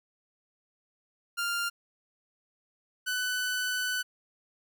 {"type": "tone pair in turn", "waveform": "sawtooth", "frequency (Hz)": [1396.9, 1497.6], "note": ["F6", "F#6"], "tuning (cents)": [0, 20], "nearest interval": "minor second", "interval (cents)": 120, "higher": "second", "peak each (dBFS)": -25, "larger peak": "neither", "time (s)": [[1.37, 1.7], [3.06, 4.03]], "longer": "second", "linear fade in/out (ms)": 20, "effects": []}